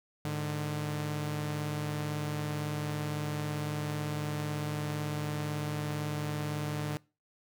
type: tone pair together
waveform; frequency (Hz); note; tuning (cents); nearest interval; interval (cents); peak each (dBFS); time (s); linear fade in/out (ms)
sawtooth; 105.65 / 149.5; G#2 / D3; +30 / +31; tritone; 601; -35 / -29; 0.25-6.97; 0
effects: noise-tail reverb RT60 0.3 s tail -22 dB re dry